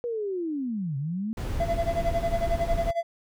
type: linear two-way sweep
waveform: sine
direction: down then up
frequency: 487.9 to 132 to 227.6 Hz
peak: -27 dBFS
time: 0.04-1.33 s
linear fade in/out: 0 ms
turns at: 0.97 s
type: noise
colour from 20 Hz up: brown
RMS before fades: -29 dBFS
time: 1.37-2.91 s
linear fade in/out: 5 ms
type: tone with tremolo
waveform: triangle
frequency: 676 Hz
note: E5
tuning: 43 cents sharp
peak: -20 dBFS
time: 1.6-3.03 s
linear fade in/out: 2 ms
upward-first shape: sine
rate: 11 Hz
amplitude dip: 90%
effects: none